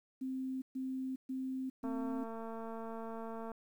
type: tone bursts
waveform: sine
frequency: 261.6 Hz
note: C4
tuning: in tune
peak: -36 dBFS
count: 4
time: 0.21-2.24 s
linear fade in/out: 10 ms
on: 410 ms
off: 130 ms
type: click train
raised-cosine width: 1 ms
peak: -32 dBFS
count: 380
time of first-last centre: 1.84-3.517 s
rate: 226 Hz
effects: 11-bit